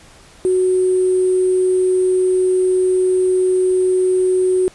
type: tone with sample-and-hold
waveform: sine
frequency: 370 Hz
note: F#4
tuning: in tune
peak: -12 dBFS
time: 0.45-4.68 s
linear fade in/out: 0 ms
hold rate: 8820 Hz
effects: pink hiss -45 dBFS RMS until 4.74 s + resampled to 24000 Hz